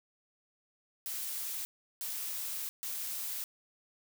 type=noise bursts at uneven times; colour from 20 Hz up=blue; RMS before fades=-38 dBFS; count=3; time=1.06-1.65 / 2.01-2.69 / 2.83-3.44 s; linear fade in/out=0 ms; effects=none